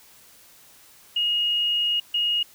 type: tone bursts at uneven times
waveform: sine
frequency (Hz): 2870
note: F7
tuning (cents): +47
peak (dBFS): -20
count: 2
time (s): 1.16-2 / 2.14-2.43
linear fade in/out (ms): 5
effects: white hiss -52 dBFS RMS until 2.54 s